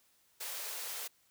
white high-pass noise, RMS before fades -41 dBFS, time 0.4-1.08 s, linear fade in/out 10 ms, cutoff 390 Hz, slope 96 dB/octave, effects white hiss -70 dBFS RMS until 1.3 s

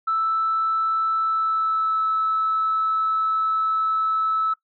sine tone with pitch glide, 1318.5 to 1305.6 Hz, E6 to E6, 0 to -17 cents, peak -18 dBFS, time 0.07-4.54 s, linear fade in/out 10 ms, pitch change -17 cents, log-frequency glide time 1.18-2.06 s, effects noise-tail reverb RT60 0.1 s tail -19 dB re dry + tanh soft clip ceiling -14 dBFS

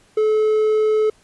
triangle tone, 431.5 Hz, A4, 34 cents flat, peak -12 dBFS, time 0.17-1.1 s, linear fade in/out 5 ms, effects pink hiss -55 dBFS RMS until 1.23 s + resampled to 24000 Hz

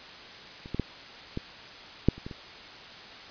clicks, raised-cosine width 3 ms, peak -29 / -18 / -13 / -18 / -6 / -30 / -24 / -27 dBFS, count 8, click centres 0.659 / 0.746 / 0.797 / 1.374 / 2.086 / 2.18 / 2.265 / 2.312 s, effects white hiss -45 dBFS RMS until 3.3 s + resampled to 11025 Hz

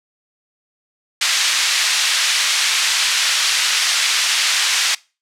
white band-pass noise, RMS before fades -17 dBFS, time 1.21-4.95 s, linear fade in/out 5 ms, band 1700 to 5200 Hz, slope 12 dB/octave, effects noise-tail reverb RT60 0.3 s tail -23 dB re dry + low-pass 11000 Hz 12 dB/octave

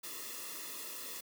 white noise with comb filter, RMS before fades -44 dBFS, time 0.03-1.21 s, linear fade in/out 10 ms, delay 1.3 ms, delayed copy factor -1, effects high-pass 200 Hz 12 dB/octave

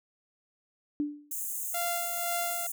sine tone with exponential decay, 293.7 Hz, D4, in tune, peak -24 dBFS, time 1-1.33 s, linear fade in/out 0 ms, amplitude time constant 71 ms
white high-pass noise, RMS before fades -35 dBFS, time 1.31-2.72 s, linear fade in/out 5 ms, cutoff 6400 Hz, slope 96 dB/octave
sawtooth tone with tremolo, 693 Hz, F5, 14 cents flat, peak -26 dBFS, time 1.74-2.67 s, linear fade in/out 5 ms, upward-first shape sine, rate 2 Hz, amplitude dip 50%
effects none

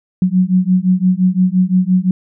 sine beating tone pair, 181.2 / 187 Hz, F#3 / F#3, -36 / +19 cents, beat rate 5.8 Hz, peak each -13 dBFS, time 0.22-2.11 s, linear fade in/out 2 ms, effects none

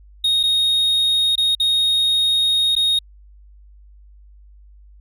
triangle tone with dropouts, 3729 Hz, A#7, in tune, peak -13 dBFS, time 0.24-2.99 s, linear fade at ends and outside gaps 5 ms, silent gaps 0.431-0.435 / 1.356-1.378 / 1.551-1.599 / 2.753-2.763 s, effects added 50 Hz sine -43 dBFS peak until 5 s

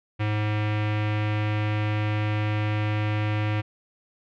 square tone with low-pass filter, 106 Hz, G#2, 36 cents sharp, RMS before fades -25 dBFS, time 0.19-3.62 s, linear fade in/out 20 ms, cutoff 2500 Hz, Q 2.4, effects none

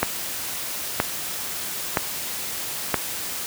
click train, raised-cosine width 0.5 ms, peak -3 dBFS, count 4, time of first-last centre 0.03-2.943 s, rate 1.03 Hz, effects white hiss -30 dBFS RMS until 3.46 s + high-pass 60 Hz 12 dB/octave

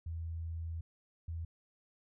sine tone pair in turn, 82.41 / 82.72 Hz, E2 / E2, 0 / +7 cents, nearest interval unison, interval 7 cents, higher second, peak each -37 / -37 dBFS, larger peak neither, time 0.06-0.81 / 1.28-1.45 s, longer first, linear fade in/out 5 ms, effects none

